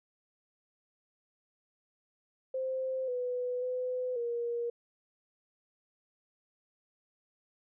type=tone with pitch steps; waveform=sine; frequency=522 / 496.1 / 504 / 473.1 Hz; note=C5 / B4 / B4 / A#4; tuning=-4 / +8 / +35 / +26 cents; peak=-31 dBFS; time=2.54-4.7 s; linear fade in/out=5 ms; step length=540 ms; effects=none